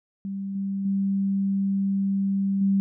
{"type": "tone with level steps", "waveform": "sine", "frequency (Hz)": 196, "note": "G3", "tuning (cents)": 0, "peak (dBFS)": [-28, -25, -21, -18], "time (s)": [0.25, 2.8], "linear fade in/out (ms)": 0, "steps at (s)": [0.55, 0.85, 2.61], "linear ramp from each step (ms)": 5, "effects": []}